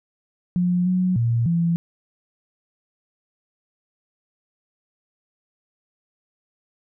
sine tone with pitch steps, 178.3 / 183.2 / 116.9 / 169 Hz, F3 / F#3 / A#2 / E3, +36 / -17 / +5 / +43 cents, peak -17 dBFS, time 0.56-1.76 s, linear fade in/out 0 ms, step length 300 ms, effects none

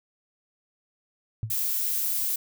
sine tone with exponential decay, 110.4 Hz, A2, 6 cents sharp, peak -23 dBFS, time 1.43-1.58 s, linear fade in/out 0 ms, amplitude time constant 31 ms
violet noise, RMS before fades -27 dBFS, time 1.5-2.36 s, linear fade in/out 5 ms
effects none

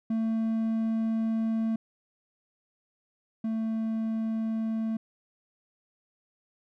triangle tone pair in turn, 223.7 / 222.6 Hz, A3 / A3, +29 / +20 cents, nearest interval unison, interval 9 cents, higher first, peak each -23 / -25 dBFS, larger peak first, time 0.1-1.76 / 3.44-4.97 s, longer first, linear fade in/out 5 ms, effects none

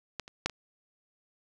clicks, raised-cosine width 0.2 ms, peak -17 / -29 / -10 / -25 dBFS, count 4, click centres 0.197 / 0.279 / 0.46 / 0.497 s, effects none

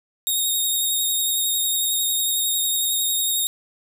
10% pulse tone with vibrato, 3729 Hz, A#7, in tune, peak -13 dBFS, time 0.27-3.47 s, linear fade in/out 0 ms, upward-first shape sine, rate 11 Hz, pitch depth 24 cents each way, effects none

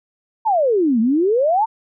sine exponential two-way sweep, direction down then up, 932.3 to 214.8 to 932.3 Hz, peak -13 dBFS, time 0.45-1.66 s, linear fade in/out 20 ms, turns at 1 s, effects none

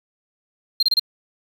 sine tone bursts, 4186 Hz, C8, in tune, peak -11 dBFS, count 4, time 0.8-0.996 s, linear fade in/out 5 ms, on 28 ms, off 28 ms, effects tanh soft clip ceiling -13 dBFS + 7-bit

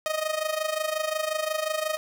sawtooth tone with amplitude modulation, 623 Hz, D#5, 2 cents sharp, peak -19 dBFS, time 0.06-1.97 s, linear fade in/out 0 ms, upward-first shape sine, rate 25.6 Hz, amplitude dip 75%, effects none

